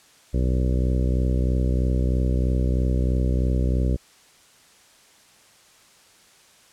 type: harmonic tone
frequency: 63.1 Hz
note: B1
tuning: 38 cents sharp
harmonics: 1 / 2 / 3 / 4 / 5 / 6 / 7 / 8 / 9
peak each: -20 / -26 / -30 / -32 / -34 / -36 / -37 / -38 / -39 dBFS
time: 0.33-3.97 s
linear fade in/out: 20 ms
effects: white hiss -54 dBFS RMS until 6.72 s + low-pass 9000 Hz 12 dB/octave